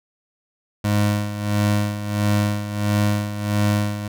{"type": "tone with tremolo", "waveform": "25% pulse", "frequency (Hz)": 103.83, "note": "G#2", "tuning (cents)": 0, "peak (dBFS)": -12, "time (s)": [0.84, 4.08], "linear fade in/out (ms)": 5, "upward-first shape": "sine", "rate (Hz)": 1.5, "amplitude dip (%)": 70, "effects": []}